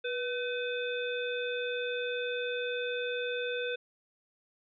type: harmonic tone with a mistuned harmonic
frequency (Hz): 507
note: B4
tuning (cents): +45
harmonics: 1 / 3 / 5 / 7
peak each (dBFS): -33 / -38 / -40 / -41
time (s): 0.04-3.76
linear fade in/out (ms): 10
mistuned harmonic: 1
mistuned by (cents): -66
effects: none